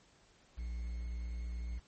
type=tone with quantisation; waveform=triangle; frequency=58.7 Hz; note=A#1; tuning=13 cents sharp; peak=-35 dBFS; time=0.57-1.8 s; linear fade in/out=20 ms; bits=10; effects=pink hiss -66 dBFS RMS until 1.87 s + MP3 32 kbps